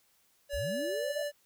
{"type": "tone with pitch glide", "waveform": "square", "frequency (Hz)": [571, 583], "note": ["D5", "D5"], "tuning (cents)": [-49, -13], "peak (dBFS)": -33, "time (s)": [0.49, 1.32], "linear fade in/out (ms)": 50, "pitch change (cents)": 36, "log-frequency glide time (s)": [0.63, 1.03]}
{"type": "linear sweep", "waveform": "sine", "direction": "up", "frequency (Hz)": [33.72, 665], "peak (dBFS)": -36, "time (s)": [0.53, 1.23], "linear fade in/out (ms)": 10}
{"effects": ["white hiss -69 dBFS RMS until 1.45 s"]}